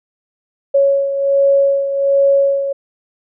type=beating tone pair; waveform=sine; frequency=554.4 / 555.7 Hz; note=C#5 / C#5; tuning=0 / +4 cents; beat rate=1.3 Hz; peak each=-11 / -18 dBFS; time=0.74-2.73 s; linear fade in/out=10 ms; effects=none